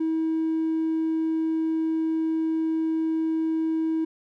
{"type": "tone", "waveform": "triangle", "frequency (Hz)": 321.1, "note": "E4", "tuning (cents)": -45, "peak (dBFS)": -19, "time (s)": [0, 4.05], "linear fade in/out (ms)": 10, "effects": ["tanh soft clip ceiling -18 dBFS"]}